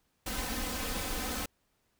pink noise with comb filter, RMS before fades -35 dBFS, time 0.26-1.46 s, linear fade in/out 5 ms, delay 3.9 ms, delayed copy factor +0.85, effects pink hiss -75 dBFS RMS until 1.99 s

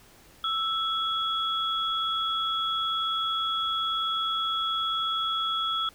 sine tone pair together, 1321 / 3350 Hz, E6 / G#7, +3 / +14 cents, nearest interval octave + major third, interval 1611 cents, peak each -28 dBFS, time 0.44-5.89 s, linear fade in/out 2 ms, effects pink hiss -55 dBFS RMS until 5.94 s

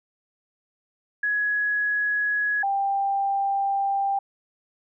sine tone pair in turn, 1677 / 791 Hz, G#6 / G5, +16 / +15 cents, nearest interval octave + minor second, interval 1301 cents, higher first, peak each -21 dBFS, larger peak neither, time 1.23-2.63 / 2.63-4.19 s, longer second, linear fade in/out 5 ms, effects none

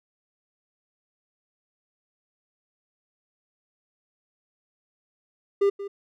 triangle tone with echo, 399.6 Hz, G4, 33 cents sharp, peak -15 dBFS, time 5.61-5.7 s, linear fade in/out 10 ms, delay 180 ms, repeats 1, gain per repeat -14 dB, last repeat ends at 5.88 s, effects none

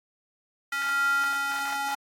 square tone with high-pass filter sweep, 278.5 Hz, C#4, 8 cents sharp, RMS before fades -27 dBFS, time 0.72-1.95 s, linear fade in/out 5 ms, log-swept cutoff 1600 to 1000 Hz, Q 7.4, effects AAC 48 kbps

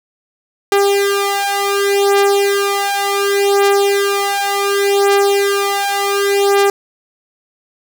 sawtooth beating tone pair, 399.6 / 400.28 Hz, G4 / G4, +33 / +36 cents, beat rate 0.68 Hz, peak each -11 dBFS, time 0.72-6.7 s, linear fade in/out 2 ms, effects none

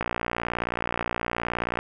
click train, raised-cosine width 0.5 ms, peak -11 dBFS, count 106, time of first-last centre 0.01-1.79 s, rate 59 Hz, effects none

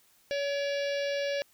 harmonic tone with a mistuned harmonic, 565 Hz, C#5, 33 cents sharp, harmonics 1 / 3 / 4 / 5 / 6 / 7 / 8 / 9 / 10, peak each -29 / -39 / -41 / -43 / -45 / -46 / -47 / -48 / -49 dBFS, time 0.31-1.42 s, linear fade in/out 0 ms, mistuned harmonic 4, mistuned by +52 cents, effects white hiss -64 dBFS RMS until 1.53 s

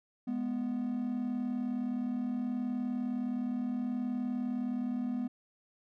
triangle tone pair together, 207.6 / 246.9 Hz, G#3 / B3, 0 / 0 cents, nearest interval minor third, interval 300 cents, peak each -35 / -30 dBFS, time 0.27-5.28 s, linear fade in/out 10 ms, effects tanh soft clip ceiling -23 dBFS

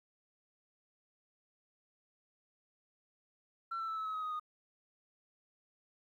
sine tone with pitch steps, 1350 / 1333 / 1316.1 / 1299.5 / 1283.1 / 1266.9 / 1250.9 / 1235.1 Hz, E6 / E6 / E6 / E6 / E6 / D#6 / D#6 / D#6, +41 / +19 / -3 / -25 / -47 / +31 / +9 / -13 cents, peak -34 dBFS, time 3.71-4.398 s, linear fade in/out 10 ms, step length 86 ms, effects tanh soft clip ceiling -34 dBFS + 12-bit

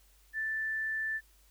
sine tone, 1763 Hz, A6, 3 cents sharp, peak -31 dBFS, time 0.33-1.21 s, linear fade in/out 50 ms, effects added 50 Hz sine -62 dBFS peak until 1.5 s + white hiss -66 dBFS RMS until 1.5 s

